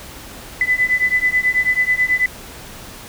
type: beating tone pair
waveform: sine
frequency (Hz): 1998 / 2007.2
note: B6 / B6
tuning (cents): +20 / +28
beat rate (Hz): 9.2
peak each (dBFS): -17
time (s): 0.61-2.26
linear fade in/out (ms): 2
effects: pink hiss -36 dBFS RMS until 3.08 s